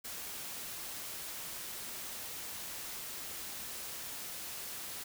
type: noise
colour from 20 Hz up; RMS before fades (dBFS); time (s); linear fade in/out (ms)
white; -43; 0.04-5.04; 10
effects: none